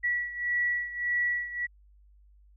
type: beating tone pair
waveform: sine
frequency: 1940 / 1941.7 Hz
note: B6 / B6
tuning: -31 / -30 cents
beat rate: 1.7 Hz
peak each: -28 / -32 dBFS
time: 0.03-1.67 s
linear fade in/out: 20 ms
effects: added 50 Hz sine -55 dBFS peak until 2.56 s